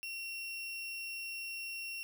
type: tone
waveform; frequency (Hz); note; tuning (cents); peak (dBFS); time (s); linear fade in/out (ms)
35% pulse; 2732; F7; -39; -38; 0.03-2.03; 0
effects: none